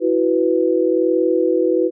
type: chord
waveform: sine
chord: E suspended second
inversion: none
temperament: just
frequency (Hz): 329.6 / 370.8 / 494.4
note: E4 / F#4 / B4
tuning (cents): 0 / +4 / +2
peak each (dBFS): -18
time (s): 0-1.91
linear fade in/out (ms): 50
effects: none